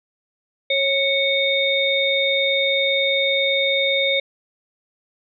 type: tone cluster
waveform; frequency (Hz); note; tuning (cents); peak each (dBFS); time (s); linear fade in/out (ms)
sine; 548 / 2223 / 3665; C#5 / C#7 / A#7; -20 / +4 / -30; -21; 0.7-4.2; 5
effects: none